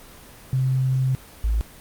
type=tone pair in turn; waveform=sine; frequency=130.81 / 55 Hz; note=C3 / A1; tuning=0 / 0 cents; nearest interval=octave + minor third; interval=1500 cents; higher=first; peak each=-18 dBFS; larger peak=neither; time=0.53-1.15 / 1.44-1.61 s; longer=first; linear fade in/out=0 ms; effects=pink hiss -45 dBFS RMS until 1.8 s + Opus 24 kbps